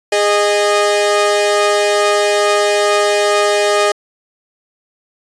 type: tone pair together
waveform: sawtooth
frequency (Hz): 411.9 / 616.7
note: G#4 / D#5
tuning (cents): -14 / -16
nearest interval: perfect fifth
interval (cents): 698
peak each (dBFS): -10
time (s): 0.12-3.92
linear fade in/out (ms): 5
effects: resampled to 22050 Hz